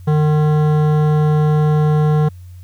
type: tone with hard clipping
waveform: triangle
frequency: 151.8 Hz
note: D#3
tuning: 42 cents flat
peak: -13 dBFS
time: 0.07-2.29 s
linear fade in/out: 10 ms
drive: 18 dB
effects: added 90 Hz sine -33 dBFS peak until 2.63 s + white hiss -56 dBFS RMS until 2.63 s